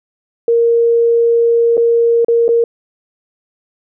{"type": "tone with dropouts", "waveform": "sine", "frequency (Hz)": 466.2, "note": "A#4", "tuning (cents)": 0, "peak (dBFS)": -8, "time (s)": [0.48, 2.64], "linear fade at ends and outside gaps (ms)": 2, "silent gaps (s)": [[1.77, 1.777], [2.247, 2.283], [2.481, 2.489]], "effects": []}